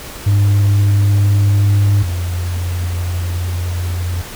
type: tone pair in turn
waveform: sine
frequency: 101 / 88.43 Hz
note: G#2 / F2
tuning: -48 / +22 cents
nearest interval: major second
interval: 230 cents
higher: first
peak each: -6 / -16 dBFS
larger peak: first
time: 0.26-2.03 / 2.03-4.22 s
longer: second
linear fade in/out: 10 ms
effects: tanh soft clip ceiling -8 dBFS + pink hiss -31 dBFS RMS until 4.35 s